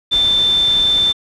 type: tone in noise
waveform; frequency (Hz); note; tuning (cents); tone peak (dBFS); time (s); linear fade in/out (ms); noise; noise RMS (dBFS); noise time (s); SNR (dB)
sine; 3551; A7; +15; -11; 0.11-1.13; 20; pink; -29; 0.11-1.13; +15
effects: low-pass 8000 Hz 12 dB/octave